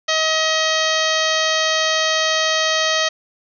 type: harmonic tone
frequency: 634 Hz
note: D#5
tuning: 32 cents sharp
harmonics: 1 / 2 / 3 / 4 / 5 / 6 / 7 / 8 / 9 / 10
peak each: -22 / -24 / -22 / -28 / -23 / -26 / -26 / -30 / -30 / -29 dBFS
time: 0.08-3.09 s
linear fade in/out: 10 ms
effects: none